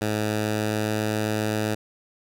10% pulse tone with pitch glide, 106.7 to 107.57 Hz, G#2 to A2, +47 to -39 cents, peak -15 dBFS, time 0.01-1.75 s, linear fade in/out 10 ms, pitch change +14 cents, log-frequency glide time 0.13-1 s, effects none

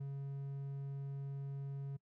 triangle tone, 138.59 Hz, C#3, in tune, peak -38 dBFS, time 0-1.97 s, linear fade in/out 10 ms, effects noise-tail reverb RT60 0.1 s tail -23 dB re dry

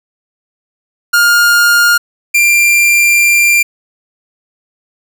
45% pulse tone pair in turn, 1414 / 2378 Hz, F6 / D7, +21 / +21 cents, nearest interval major sixth, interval 900 cents, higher second, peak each -6 dBFS, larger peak neither, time 1.13-1.98 / 2.34-3.63 s, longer second, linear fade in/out 10 ms, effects none

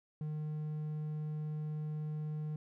triangle tone, 152.7 Hz, D#3, 32 cents flat, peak -34 dBFS, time 0.21-2.56 s, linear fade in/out 2 ms, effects none

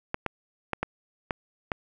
clicks, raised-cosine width 0.5 ms, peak -12 dBFS, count 6, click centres 0.144 / 0.263 / 0.733 / 0.83 / 1.308 / 1.718 s, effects none

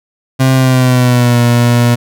30% pulse tone with pitch glide, 131.5 to 119.89 Hz, C3 to A#2, +9 to +49 cents, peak -4 dBFS, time 0.39-1.96 s, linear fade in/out 20 ms, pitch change -160 cents, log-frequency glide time 0.55-1.39 s, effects none

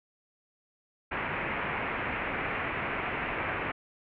white low-pass noise, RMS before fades -33 dBFS, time 1.11-3.72 s, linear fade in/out 10 ms, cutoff 2500 Hz, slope 48 dB/octave, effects none

